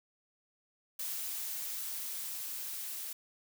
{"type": "noise with level ramp", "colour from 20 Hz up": "blue", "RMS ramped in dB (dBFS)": [-38, -41], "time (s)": [0.99, 3.13], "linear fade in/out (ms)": 5, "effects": []}